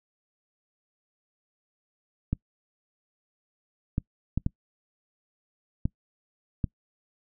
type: clicks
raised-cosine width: 5 ms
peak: -13 dBFS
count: 6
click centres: 2.33 / 3.981 / 4.376 / 4.464 / 5.855 / 6.642 s
effects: noise-tail reverb RT60 0.1 s tail -25 dB re dry